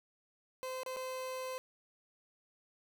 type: tone with dropouts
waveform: 30% pulse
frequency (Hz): 516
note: C5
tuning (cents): -24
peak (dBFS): -36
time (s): 0.63-1.58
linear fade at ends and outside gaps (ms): 0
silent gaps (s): 0.833-0.862 / 0.963-0.968
effects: none